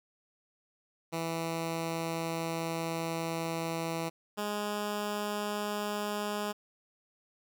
10% pulse tone pair in turn, 164.81 / 207.6 Hz, E3 / G#3, 0 / 0 cents, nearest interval major third, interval 400 cents, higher second, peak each -24 dBFS, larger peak neither, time 1.12-4.1 / 4.37-6.53 s, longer first, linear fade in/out 20 ms, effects 11-bit

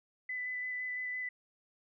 sine tone with vibrato, 2000 Hz, B6, 21 cents sharp, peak -35 dBFS, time 0.29-1.29 s, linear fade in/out 5 ms, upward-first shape square, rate 5.9 Hz, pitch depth 8 cents each way, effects none

